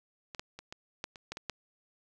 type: clicks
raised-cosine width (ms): 0.2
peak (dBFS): -25 / -20 / -27 / -25 / -18 / -30 / -21 / -23 / -17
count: 9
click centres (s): 0.348 / 0.395 / 0.59 / 0.725 / 1.041 / 1.158 / 1.32 / 1.371 / 1.497
effects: none